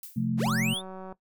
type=noise with exponential decay; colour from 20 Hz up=violet; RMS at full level=-38 dBFS; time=0.03-0.3 s; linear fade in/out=2 ms; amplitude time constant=57 ms
type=chord; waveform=sine; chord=F major; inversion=second; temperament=equal; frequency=130.81 / 174.61 / 220 Hz; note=C3 / F3 / A3; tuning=0 / 0 / 0 cents; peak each=-30 / -32 / -27 dBFS; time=0.16-0.74 s; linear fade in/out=10 ms
type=linear sweep; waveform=square; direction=up; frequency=87.9 to 3729 Hz; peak=-29 dBFS; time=0.37-0.82 s; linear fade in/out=50 ms
type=click train; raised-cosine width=1 ms; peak=-28 dBFS; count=126; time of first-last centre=0.46-1.125 s; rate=188 Hz
effects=noise-tail reverb RT60 0.1 s tail -17 dB re dry